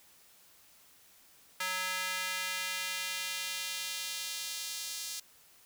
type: tone with high-pass filter sweep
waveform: square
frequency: 185 Hz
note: F#3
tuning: in tune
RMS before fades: -37 dBFS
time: 1.6-5.2 s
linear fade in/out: 5 ms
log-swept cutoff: 1500 to 4900 Hz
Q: 1.1
effects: white hiss -61 dBFS RMS until 5.65 s